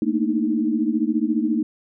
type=tone cluster; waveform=sine; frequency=221.2 / 236 / 302.2 / 316.1 Hz; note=A3 / A#3 / D4 / D#4; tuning=+9 / +22 / +50 / +27 cents; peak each=-24 dBFS; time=0.02-1.63 s; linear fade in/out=2 ms; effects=none